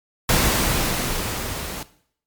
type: noise with level ramp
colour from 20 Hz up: pink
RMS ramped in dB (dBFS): -17 to -31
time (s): 0.29-1.83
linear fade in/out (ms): 2
effects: noise-tail reverb RT60 0.6 s tail -17 dB re dry + MP3 96 kbps